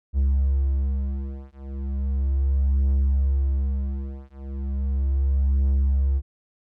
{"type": "beating tone pair", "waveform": "triangle", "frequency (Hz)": [67.7, 68.06], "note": ["C#2", "C#2"], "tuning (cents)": [-40, -31], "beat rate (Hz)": 0.36, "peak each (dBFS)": [-21, -21], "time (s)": [0.13, 6.22], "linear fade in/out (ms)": 50, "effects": []}